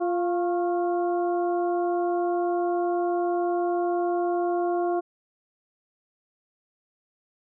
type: harmonic tone with a mistuned harmonic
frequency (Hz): 349.2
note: F4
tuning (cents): 0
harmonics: 1 / 2 / 3 / 4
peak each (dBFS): -24 / -27 / -37 / -42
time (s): 0-5.01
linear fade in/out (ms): 20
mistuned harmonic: 3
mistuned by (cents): +68
effects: none

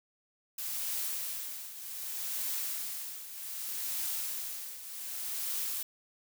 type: noise with tremolo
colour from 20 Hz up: blue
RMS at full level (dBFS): -34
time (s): 0.58-5.83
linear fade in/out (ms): 5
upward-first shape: triangle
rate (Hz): 0.65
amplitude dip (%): 75
effects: none

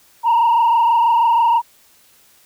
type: tone with frequency modulation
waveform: sine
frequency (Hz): 932.3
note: A#5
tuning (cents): 0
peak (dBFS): -9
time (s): 0.23-1.62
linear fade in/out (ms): 50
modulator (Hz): 26.2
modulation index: 1.2
effects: tanh soft clip ceiling -9 dBFS + white hiss -52 dBFS RMS until 2.45 s

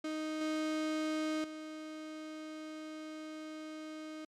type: tone with level steps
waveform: 35% pulse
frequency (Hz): 311.1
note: D#4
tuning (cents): 0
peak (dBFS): -34 / -31 / -41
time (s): 0.04-4.25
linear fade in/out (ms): 5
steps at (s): 0.41 / 1.44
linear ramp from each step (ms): 2
effects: low-pass 7000 Hz 12 dB/octave + MP3 96 kbps

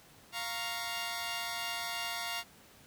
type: chord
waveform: 10% pulse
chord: Bb minor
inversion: second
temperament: equal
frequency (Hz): 698.5 / 932.3 / 1108.7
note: F5 / Bb5 / Db6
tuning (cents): 0 / 0 / 0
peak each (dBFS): -30 / -31 / -34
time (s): 0.32-2.44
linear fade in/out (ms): 50
effects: pink hiss -58 dBFS RMS until 2.86 s + high-pass 60 Hz 12 dB/octave

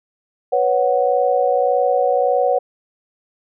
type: chord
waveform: sine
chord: B suspended second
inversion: none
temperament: just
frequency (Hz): 493.9 / 555.6 / 740.8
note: B4 / C#5 / F#5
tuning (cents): 0 / +4 / +2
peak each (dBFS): -18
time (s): 0.52-2.59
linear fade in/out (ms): 10
effects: none

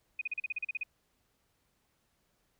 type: tone bursts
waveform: sine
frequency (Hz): 2489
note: D#7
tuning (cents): 0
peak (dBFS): -31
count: 11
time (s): 0.19-0.834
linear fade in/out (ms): 5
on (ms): 24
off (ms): 38
effects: pink hiss -75 dBFS RMS until 2.59 s

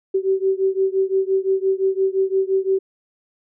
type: beating tone pair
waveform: sine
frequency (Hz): 381.5 / 387.3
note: G4 / G4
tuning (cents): -47 / -21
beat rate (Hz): 5.8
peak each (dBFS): -19 / -20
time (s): 0.14-2.79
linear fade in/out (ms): 10
effects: none

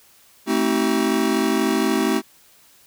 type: chord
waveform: square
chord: A diminished seventh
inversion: none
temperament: just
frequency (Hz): 220 / 264 / 316.8 / 380.2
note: A3 / C4 / Eb4 / Gb4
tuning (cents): 0 / +16 / +31 / +47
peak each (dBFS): -24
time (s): 0.46-2.22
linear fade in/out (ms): 50
effects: white hiss -53 dBFS RMS until 2.86 s

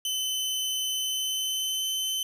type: tone with pitch glide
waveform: sawtooth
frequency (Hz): 3042 to 3061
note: F#7 to G7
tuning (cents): +47 to -42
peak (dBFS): -24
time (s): 0.05-2.23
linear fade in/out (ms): 2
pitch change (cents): +11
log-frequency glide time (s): 0.94-1.94
effects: 11-bit

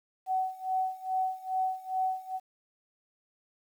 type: tone with tremolo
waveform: sine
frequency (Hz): 752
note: F#5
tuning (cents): +28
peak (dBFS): -25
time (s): 0.26-2.4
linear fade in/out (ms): 50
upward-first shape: sine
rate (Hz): 2.4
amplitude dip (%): 90
effects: 10-bit

